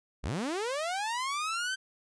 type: linear sweep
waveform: sawtooth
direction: up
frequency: 40.83 to 1568 Hz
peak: -27 dBFS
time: 0.23-1.76 s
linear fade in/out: 20 ms
effects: resampled to 22050 Hz